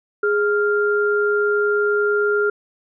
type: tone pair together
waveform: sine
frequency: 414.2 / 1396.9 Hz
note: G#4 / F6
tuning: -5 / 0 cents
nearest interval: octave + major sixth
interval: 2105 cents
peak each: -17 / -20 dBFS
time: 0.23-2.5 s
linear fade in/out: 5 ms
effects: none